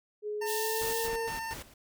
sine tone with pitch glide, 420 to 458 Hz, G#4 to A#4, +19 to -31 cents, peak -32 dBFS, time 0.22-1.31 s, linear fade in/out 50 ms, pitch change +150 cents, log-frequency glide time 0.4-0.98 s
25% pulse tone with vibrato, 902 Hz, A5, 43 cents sharp, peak -31 dBFS, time 0.41-1.54 s, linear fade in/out 10 ms, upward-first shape square, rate 19 Hz, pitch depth 10 cents each way
white high-pass noise, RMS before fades -36 dBFS, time 0.45-1.1 s, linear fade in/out 50 ms, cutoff 2900 Hz, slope 48 dB/octave
pink noise with tremolo, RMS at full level -42 dBFS, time 0.81-1.74 s, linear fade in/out 5 ms, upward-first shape square, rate 4.3 Hz, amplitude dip 80%
effects none

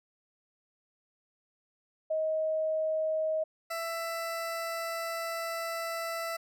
sine / 20% pulse tone pair in turn, 630 / 664.6 Hz, D#5 / E5, +21 / +14 cents, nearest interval minor second, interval 93 cents, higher second, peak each -27 / -28 dBFS, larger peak first, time 2.1-3.44 / 3.7-6.37 s, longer second, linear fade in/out 10 ms, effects none

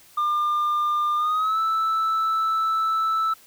sine tone with pitch glide, 1200 to 1316.2 Hz, D6 to E6, +37 to -3 cents, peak -17 dBFS, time 0.17-3.34 s, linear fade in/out 10 ms, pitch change +160 cents, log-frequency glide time 1.16-1.59 s, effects tanh soft clip ceiling -19 dBFS + white hiss -52 dBFS RMS until 3.46 s

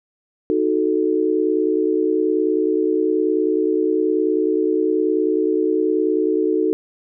sine chord, D# diminished, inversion none, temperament equal, 311.1 / 370 / 440 Hz, D#4 / F#4 / A4, 0 / 0 / 0 cents, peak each -20 dBFS, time 0.5-6.73 s, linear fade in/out 0 ms, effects none

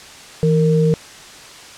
sine tone pair together, 162.1 / 461.7 Hz, E3 / A#4, -29 / -17 cents, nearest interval octave + tritone, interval 1812 cents, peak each -13 / -16 dBFS, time 0.43-0.94 s, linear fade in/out 0 ms, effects white hiss -38 dBFS RMS until 1.77 s + low-pass 7000 Hz 12 dB/octave

